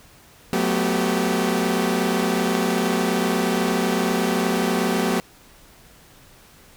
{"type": "tone cluster", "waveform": "sawtooth", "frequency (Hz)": [182.8, 219.9, 248.1, 388.1], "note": ["F#3", "A3", "B3", "G4"], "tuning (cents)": [-21, -1, 8, -17], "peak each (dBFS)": -21, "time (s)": [0.53, 5.2], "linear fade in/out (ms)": 0, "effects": ["pink hiss -50 dBFS RMS until 6.76 s"]}